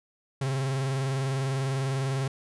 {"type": "tone with vibrato", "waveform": "45% pulse", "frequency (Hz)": 134.2, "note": "C3", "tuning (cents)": 44, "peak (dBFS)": -26, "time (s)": [0.41, 2.28], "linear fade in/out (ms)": 5, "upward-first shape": "triangle", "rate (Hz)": 20, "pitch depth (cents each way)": 71, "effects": ["resampled to 24000 Hz"]}